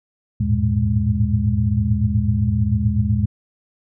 sine tone cluster, 80.3 / 101.4 / 109.9 / 117.2 / 207 Hz, E2 / G#2 / A2 / A#2 / G#3, -45 / -41 / -2 / +10 / -5 cents, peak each -22 dBFS, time 0.4-3.26 s, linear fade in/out 10 ms, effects none

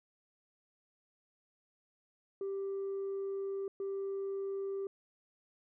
sine tone bursts at uneven times, 392 Hz, G4, in tune, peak -33 dBFS, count 2, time 2.41-3.68 / 3.8-4.87 s, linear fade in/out 2 ms, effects tanh soft clip ceiling -33 dBFS

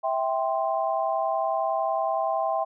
sine chord, C major, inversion first, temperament just, 654.1 / 784.9 / 1046.5 Hz, E5 / G5 / C6, -14 / +2 / 0 cents, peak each -26 / -27 / -30 dBFS, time 0.03-2.65 s, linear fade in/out 20 ms, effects none

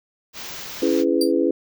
white band-stop noise, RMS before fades -34 dBFS, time 0.33-1.05 s, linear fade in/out 50 ms, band 6800 to 16000 Hz, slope 48 dB/octave
sine chord, C# minor seventh, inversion none, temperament just, 277.2 / 332.6 / 415.8 / 498.9 Hz, C#4 / E4 / G#4 / B4, 0 / +16 / +2 / +17 cents, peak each -22 / -20 / -23 / -23 dBFS, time 0.82-1.51 s, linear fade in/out 5 ms
sawtooth tone with exponential decay, 4699 Hz, D8, in tune, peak -16 dBFS, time 1.21-1.32 s, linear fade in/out 5 ms, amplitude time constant 23 ms
effects none

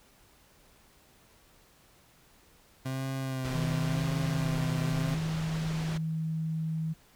30% pulse tone with vibrato, 130.81 Hz, C3, in tune, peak -29 dBFS, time 2.85-5.15 s, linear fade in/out 10 ms, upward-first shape sine, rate 0.93 Hz, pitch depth 40 cents each way
pink low-pass noise, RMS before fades -40 dBFS, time 3.44-5.98 s, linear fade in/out 10 ms, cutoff 5900 Hz, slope 12 dB/octave
sine tone, 159.8 Hz, D#3, 47 cents sharp, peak -29 dBFS, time 3.53-6.94 s, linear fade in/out 20 ms
effects pink hiss -61 dBFS RMS until 7.15 s

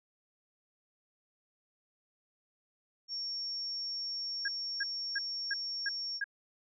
sine tone, 5500 Hz, F8, 27 cents flat, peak -35 dBFS, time 3.08-6.21 s, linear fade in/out 50 ms
sine tone bursts, 1628 Hz, G#6, 35 cents flat, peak -30 dBFS, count 6, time 4.45-6.242 s, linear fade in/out 5 ms, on 32 ms, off 320 ms
effects none

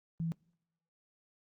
sine tone, 164.81 Hz, E3, in tune, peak -32 dBFS, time 0.2-0.32 s, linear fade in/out 0 ms, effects noise-tail reverb RT60 0.8 s tail -26 dB re dry + Opus 32 kbps

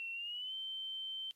sine tone with pitch glide, 2718 to 3104 Hz, F7 to G7, -48 to -18 cents, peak -39 dBFS, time 0-1.31 s, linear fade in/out 0 ms, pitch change +230 cents, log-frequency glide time 0.13-0.54 s, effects white hiss -75 dBFS RMS until 1.35 s + MP3 64 kbps

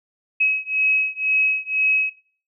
sine beating tone pair, 2555 / 2557 Hz, D#7 / D#7, +45 / +47 cents, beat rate 2 Hz, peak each -20 / -21 dBFS, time 0.4-2.1 s, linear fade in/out 10 ms, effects noise-tail reverb RT60 0.4 s tail -17 dB re dry

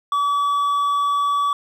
triangle tone with hard clipping, 1144 Hz, D6, 46 cents flat, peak -18 dBFS, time 0.12-1.53 s, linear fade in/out 2 ms, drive 7 dB, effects none

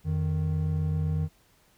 triangle tone pair together, 87.16 / 155.2 Hz, F2 / D#3, -3 / -4 cents, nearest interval minor seventh, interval 999 cents, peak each -26 / -25 dBFS, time 0.04-1.29 s, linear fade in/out 50 ms, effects pink hiss -63 dBFS RMS until 1.77 s

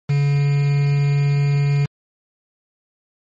triangle tone with quantisation, 142.4 Hz, C#3, 47 cents sharp, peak -12 dBFS, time 0.09-1.86 s, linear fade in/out 10 ms, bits 5, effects low-pass 5000 Hz 12 dB/octave + MP3 32 kbps

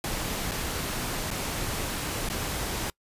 pink noise with dropouts, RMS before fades -31 dBFS, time 0.04-2.9 s, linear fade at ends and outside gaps 1 ms, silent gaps 0.512-0.517 / 1.305-1.312 / 2.289-2.299 s, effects noise-tail reverb RT60 0.1 s tail -25 dB re dry + resampled to 32000 Hz

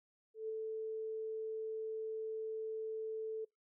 sine tone with ADSR envelope, 440 Hz, A4, in tune, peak -36 dBFS, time 0.34-3.45 s, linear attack 150 ms, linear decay 14 ms, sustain -2 dB, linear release 9 ms, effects noise-tail reverb RT60 0.2 s tail -26 dB re dry

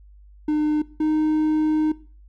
triangle tone pair in turn, 302.7 / 309.1 Hz, D#4 / D#4, -48 / -11 cents, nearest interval unison, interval 37 cents, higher second, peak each -16 dBFS, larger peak neither, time 0.48-0.82 / 1-1.92 s, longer second, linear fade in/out 5 ms, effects noise-tail reverb RT60 0.4 s tail -19 dB re dry + added 50 Hz sine -45 dBFS peak until 2.28 s

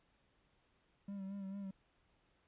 triangle tone with vibrato, 196 Hz, G3, in tune, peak -40 dBFS, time 1.08-1.71 s, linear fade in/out 5 ms, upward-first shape sine, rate 4.5 Hz, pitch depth 43 cents each way, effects pink hiss -75 dBFS RMS until 2.47 s + resampled to 8000 Hz

